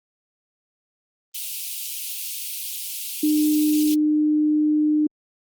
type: high-pass noise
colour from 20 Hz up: white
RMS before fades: -30 dBFS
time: 1.34-3.95 s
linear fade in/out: 10 ms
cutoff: 2500 Hz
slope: 48 dB/octave
type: tone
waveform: sine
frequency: 303 Hz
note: D#4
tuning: 46 cents flat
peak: -16 dBFS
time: 3.23-5.07 s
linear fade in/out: 5 ms
effects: Opus 24 kbps